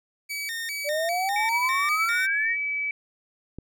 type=tone with vibrato; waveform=sawtooth; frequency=2045 Hz; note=C7; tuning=40 cents flat; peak=-26 dBFS; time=0.29-2.27 s; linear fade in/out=20 ms; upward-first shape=square; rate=2.5 Hz; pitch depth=190 cents each way
type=exponential sweep; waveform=sine; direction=up; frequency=571 to 1939 Hz; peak=-24 dBFS; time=0.84-2.57 s; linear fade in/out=50 ms
type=tone; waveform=sine; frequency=2293 Hz; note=D7; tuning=42 cents flat; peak=-25 dBFS; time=1.36-2.91 s; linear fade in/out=2 ms
type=click; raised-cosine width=3 ms; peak=-24 dBFS; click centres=3.586 s
effects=none